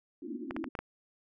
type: band-pass noise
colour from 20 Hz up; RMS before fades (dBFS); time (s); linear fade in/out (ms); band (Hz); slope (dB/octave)
white; -40; 0.22-0.69; 5; 230 to 350; 96
type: clicks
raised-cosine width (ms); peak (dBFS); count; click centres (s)
0.5; -21; 5; 0.509 / 0.565 / 0.642 / 0.752 / 0.79
effects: none